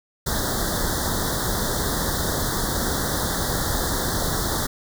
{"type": "band-stop noise", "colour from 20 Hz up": "pink", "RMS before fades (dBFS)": -24, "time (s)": [0.26, 4.67], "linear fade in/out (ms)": 10, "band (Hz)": [1900, 3400], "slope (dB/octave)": 96, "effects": []}